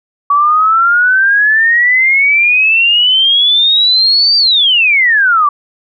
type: exponential two-way sweep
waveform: sine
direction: up then down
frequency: 1135 to 4699 to 1135 Hz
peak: -6 dBFS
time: 0.3-5.49 s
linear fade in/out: 5 ms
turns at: 4.37 s
effects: none